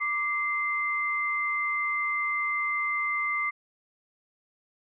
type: tone pair together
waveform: sine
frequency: 1174.7 / 2080 Hz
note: D6 / C7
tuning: 0 / -11 cents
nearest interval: minor seventh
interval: 989 cents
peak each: -30 / -27 dBFS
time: 0-3.51 s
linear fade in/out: 20 ms
effects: none